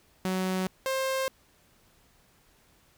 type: tone pair in turn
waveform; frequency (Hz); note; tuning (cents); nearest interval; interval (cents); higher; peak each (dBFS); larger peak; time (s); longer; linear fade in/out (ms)
sawtooth; 186.6 / 529.8; F#3 / C5; +15 / +22; octave + tritone; 1807; second; -23; neither; 0.25-0.67 / 0.86-1.28; neither; 0
effects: pink hiss -63 dBFS RMS until 2.97 s